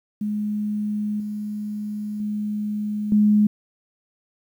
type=tone with level steps; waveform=sine; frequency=209.7 Hz; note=G#3; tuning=17 cents sharp; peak=-22 / -26 / -23 / -13 dBFS; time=0.21-3.47 s; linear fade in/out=5 ms; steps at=1.2 / 2.2 / 3.12 s; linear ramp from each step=2 ms; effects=9-bit